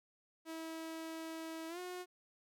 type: tone with pitch glide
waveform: sawtooth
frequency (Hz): 323.8 to 361.4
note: E4 to F#4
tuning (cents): -31 to -41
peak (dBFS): -39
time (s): 0.45-2.06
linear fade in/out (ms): 50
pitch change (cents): +190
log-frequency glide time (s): 1.68-1.79
effects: none